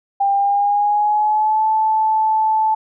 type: tone with pitch glide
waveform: sine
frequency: 796 to 873.1 Hz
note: G5 to A5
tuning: +26 to -14 cents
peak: -13 dBFS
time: 0.2-2.75 s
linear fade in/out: 10 ms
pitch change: +160 cents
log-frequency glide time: 0.34-1.66 s
effects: none